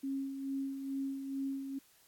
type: tone with tremolo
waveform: sine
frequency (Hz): 272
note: C#4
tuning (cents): -33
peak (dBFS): -33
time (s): 0.03-1.79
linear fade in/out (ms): 10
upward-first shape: sine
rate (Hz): 2.3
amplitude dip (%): 50
effects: white hiss -65 dBFS RMS until 2.07 s + AAC 64 kbps